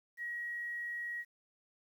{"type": "tone", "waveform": "sine", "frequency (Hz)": 1902, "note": "A#6", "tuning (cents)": 34, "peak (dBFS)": -37, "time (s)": [0.17, 1.25], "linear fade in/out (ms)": 50, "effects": ["11-bit"]}